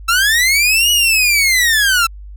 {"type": "linear two-way sweep", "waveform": "sawtooth", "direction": "up then down", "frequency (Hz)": [1318.5, 2932, 1318.5], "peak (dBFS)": -7, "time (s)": [0.08, 2.07], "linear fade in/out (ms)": 10, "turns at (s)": 0.91, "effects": ["added 50 Hz sine -30 dBFS peak until 2.36 s"]}